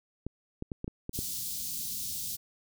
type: clicks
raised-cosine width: 3 ms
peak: -22 dBFS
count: 7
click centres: 0.266 / 0.624 / 0.718 / 0.844 / 0.879 / 1.094 / 1.19 s
type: band-stop noise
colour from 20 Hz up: white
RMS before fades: -36 dBFS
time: 1.13-2.37 s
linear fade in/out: 20 ms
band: 230 to 3900 Hz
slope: 24 dB/octave
effects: none